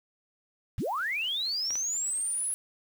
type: linear sweep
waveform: sine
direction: up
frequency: 54 to 10650 Hz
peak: -28 dBFS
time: 0.78-2.54 s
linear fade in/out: 0 ms
type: clicks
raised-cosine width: 0.2 ms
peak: -22 dBFS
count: 2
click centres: 1.706 / 1.755 s
effects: 8-bit